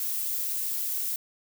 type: noise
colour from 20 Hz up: violet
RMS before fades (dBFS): -30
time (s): 0-1.16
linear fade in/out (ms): 2
effects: none